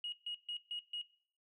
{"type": "tone bursts", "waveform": "sine", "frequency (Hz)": 2886, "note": "F#7", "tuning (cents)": -44, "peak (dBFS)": -37, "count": 5, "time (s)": [0.04, 1.015], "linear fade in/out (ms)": 2, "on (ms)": 83, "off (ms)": 140, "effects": ["noise-tail reverb RT60 0.5 s tail -18 dB re dry", "tanh soft clip ceiling -33 dBFS"]}